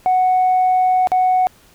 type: tone with dropouts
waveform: sine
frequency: 740 Hz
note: F#5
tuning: in tune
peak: -10 dBFS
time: 0.06-1.47 s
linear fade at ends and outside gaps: 0 ms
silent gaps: 1.072-1.118 s
effects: tanh soft clip ceiling -9 dBFS + pink hiss -50 dBFS RMS until 1.74 s